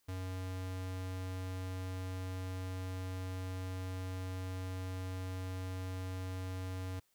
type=tone; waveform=square; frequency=93 Hz; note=F#2; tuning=9 cents sharp; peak=-39 dBFS; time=0.08-7 s; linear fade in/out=10 ms; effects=white hiss -75 dBFS RMS until 7.14 s